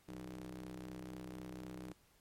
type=ring-modulated tone; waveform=sawtooth; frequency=64 Hz; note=C2; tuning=38 cents flat; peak=-39 dBFS; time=0.08-1.93 s; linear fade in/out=10 ms; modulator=242 Hz; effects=pink hiss -70 dBFS RMS until 2.2 s + MP3 64 kbps